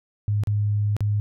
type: tone with dropouts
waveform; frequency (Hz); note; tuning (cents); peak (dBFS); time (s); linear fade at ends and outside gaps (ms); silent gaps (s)
sine; 103.83; G#2; 0; -19; 0.28-1.2; 0; 0.436-0.472 / 0.966-1.006
effects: none